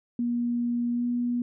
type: tone with pitch glide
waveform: sine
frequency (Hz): 239.2 to 242.1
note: A#3 to B3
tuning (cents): +45 to -34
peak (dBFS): -24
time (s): 0.19-1.42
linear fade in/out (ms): 2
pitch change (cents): +21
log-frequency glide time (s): 0.92-1.05
effects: none